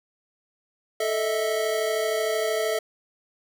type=tone cluster; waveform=square; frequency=438.5 / 622 / 655 Hz; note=A4 / D#5 / E5; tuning=-6 / -1 / -11 cents; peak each=-27 / -31 / -28 dBFS; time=1-2.79 s; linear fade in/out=5 ms; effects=none